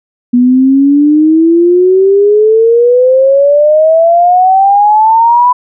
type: exponential sweep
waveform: sine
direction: up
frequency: 242.1 to 999 Hz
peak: -3 dBFS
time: 0.33-5.53 s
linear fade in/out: 10 ms
effects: none